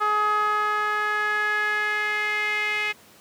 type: tone with band-pass filter sweep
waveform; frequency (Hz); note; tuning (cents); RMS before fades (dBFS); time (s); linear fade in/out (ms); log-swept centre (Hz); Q
sawtooth; 421.2; G#4; +24; -24; 0-2.93; 20; 1200 to 2300; 4.6
effects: pink hiss -51 dBFS RMS until 3.2 s + high-pass 150 Hz 12 dB/octave